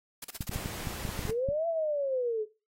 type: noise bursts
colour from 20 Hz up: white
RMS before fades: -39 dBFS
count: 6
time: 0.22-0.555 s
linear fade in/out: 5 ms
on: 25 ms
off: 37 ms
type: clicks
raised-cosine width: 5 ms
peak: -22 dBFS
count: 11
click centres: 0.408 / 0.494 / 0.56 / 0.659 / 0.872 / 1.052 / 1.091 / 1.192 / 1.253 / 1.295 / 1.488 s
type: noise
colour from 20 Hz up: pink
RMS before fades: -40 dBFS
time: 0.51-1.31 s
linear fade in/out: 5 ms
type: linear two-way sweep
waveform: sine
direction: up then down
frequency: 415.3 to 677 to 415.3 Hz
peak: -27 dBFS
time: 1.27-2.46 s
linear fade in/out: 50 ms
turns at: 1.67 s
effects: noise-tail reverb RT60 0.3 s tail -18 dB re dry + AAC 48 kbps